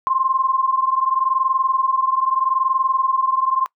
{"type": "tone pair together", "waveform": "sine", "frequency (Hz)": [1049, 1069.8], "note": ["C6", "C6"], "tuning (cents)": [4, 38], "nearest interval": "unison", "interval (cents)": 34, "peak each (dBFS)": [-18, -20], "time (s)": [0.07, 3.66], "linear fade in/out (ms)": 0, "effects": ["noise-tail reverb RT60 0.1 s tail -23 dB re dry"]}